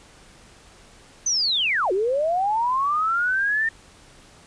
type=linear two-way sweep; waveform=sine; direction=down then up; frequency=6220 to 355.1 to 1823 Hz; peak=-19 dBFS; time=1.26-3.69 s; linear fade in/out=5 ms; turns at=1.92 s; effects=pink hiss -50 dBFS RMS until 4.46 s + resampled to 22050 Hz